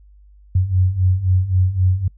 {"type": "beating tone pair", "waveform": "sine", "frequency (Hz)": [90.2, 94], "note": ["F#2", "F#2"], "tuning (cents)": [-44, 28], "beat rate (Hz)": 3.8, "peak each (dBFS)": [-19, -15], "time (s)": [0.55, 2.08], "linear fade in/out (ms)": 5, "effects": ["noise-tail reverb RT60 0.1 s tail -26 dB re dry", "added 50 Hz sine -44 dBFS peak until 2.17 s"]}